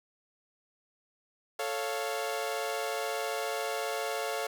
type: chord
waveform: sawtooth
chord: A augmented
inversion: none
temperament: equal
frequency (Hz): 440 / 554.4 / 698.5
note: A4 / C#5 / E#5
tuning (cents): 0 / 0 / 0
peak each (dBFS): -32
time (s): 1.59-4.47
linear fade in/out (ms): 5
effects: 10-bit